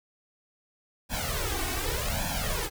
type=noise with flanger; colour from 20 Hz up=pink; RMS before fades=-30 dBFS; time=1.09-2.7 s; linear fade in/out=50 ms; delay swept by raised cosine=1.2 to 2.7 ms; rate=0.85 Hz; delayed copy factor=+0.95; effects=none